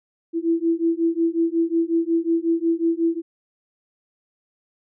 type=beating tone pair; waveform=sine; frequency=329.6 / 335.1 Hz; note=E4 / E4; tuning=0 / +29 cents; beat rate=5.5 Hz; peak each=-21 dBFS; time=0.33-3.22 s; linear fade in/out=50 ms; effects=none